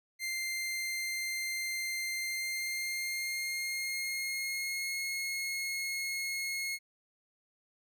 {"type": "tone with pitch glide", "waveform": "sawtooth", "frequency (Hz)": [2093, 2163], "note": ["C7", "C#7"], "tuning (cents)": [0, -43], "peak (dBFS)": -30, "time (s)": [0.19, 6.79], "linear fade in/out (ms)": 50, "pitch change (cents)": 57, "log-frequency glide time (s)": [2.18, 4.99], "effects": []}